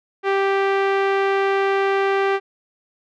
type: tone with low-pass filter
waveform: sawtooth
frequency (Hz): 392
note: G4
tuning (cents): 0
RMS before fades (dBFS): -19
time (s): 0.23-2.4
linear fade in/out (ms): 50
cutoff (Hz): 2200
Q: 1.2
effects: none